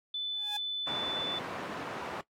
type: tone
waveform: sine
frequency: 3503 Hz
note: A7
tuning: 8 cents flat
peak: -32 dBFS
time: 0.14-1.39 s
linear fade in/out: 5 ms
type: tone with exponential growth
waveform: sawtooth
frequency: 830.6 Hz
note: G#5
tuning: in tune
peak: -31 dBFS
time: 0.31-0.57 s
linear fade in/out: 5 ms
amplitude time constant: 56 ms
type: band-pass noise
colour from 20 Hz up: white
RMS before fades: -39 dBFS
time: 0.87-2.21 s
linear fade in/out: 2 ms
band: 150 to 1200 Hz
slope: 12 dB/octave
effects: noise-tail reverb RT60 0.1 s tail -19 dB re dry + AAC 64 kbps